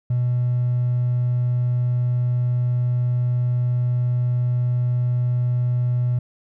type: tone with hard clipping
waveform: triangle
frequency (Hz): 122.9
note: B2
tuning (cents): -8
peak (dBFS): -18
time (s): 0.1-6.19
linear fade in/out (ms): 5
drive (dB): 4
effects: none